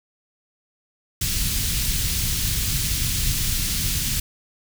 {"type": "band-stop noise", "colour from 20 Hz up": "pink", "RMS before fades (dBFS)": -23, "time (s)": [1.21, 4.2], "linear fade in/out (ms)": 5, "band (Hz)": [130, 3400], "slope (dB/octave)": 12, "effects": []}